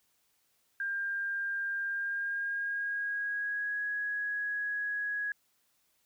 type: tone with pitch glide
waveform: sine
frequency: 1599 to 1666.9 Hz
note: G6 to G#6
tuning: +34 to +6 cents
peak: -31 dBFS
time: 0.8-5.32 s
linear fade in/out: 2 ms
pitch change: +72 cents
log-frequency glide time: 1.86-3.83 s
effects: white hiss -73 dBFS RMS until 6.05 s